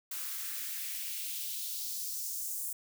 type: noise with high-pass filter sweep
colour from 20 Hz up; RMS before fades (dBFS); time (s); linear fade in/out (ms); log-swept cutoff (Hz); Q
blue; -38; 0.11-2.73; 5; 1100 to 8500; 1.7
effects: none